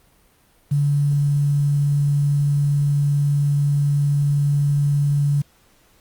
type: tone with quantisation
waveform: sine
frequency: 143.7 Hz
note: D3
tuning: 37 cents flat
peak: -15 dBFS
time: 0.71-5.42 s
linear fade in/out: 10 ms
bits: 7
effects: pink hiss -57 dBFS RMS until 6 s + Opus 32 kbps